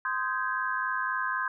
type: chord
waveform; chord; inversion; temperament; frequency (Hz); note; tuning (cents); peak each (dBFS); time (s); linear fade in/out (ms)
sine; Ab major seventh; first; just; 1038.3 / 1245.9 / 1557.4 / 1661.2; C6 / Eb6 / G6 / Ab6; -14 / +2 / -12 / 0; -31 / -36 / -32 / -34; 0.05-1.48; 2
effects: none